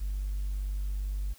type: tone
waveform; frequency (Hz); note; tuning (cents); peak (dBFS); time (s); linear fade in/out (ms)
triangle; 48.84; G1; -6; -26; 0-1.34; 20
effects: tanh soft clip ceiling -26 dBFS + white hiss -57 dBFS RMS until 1.38 s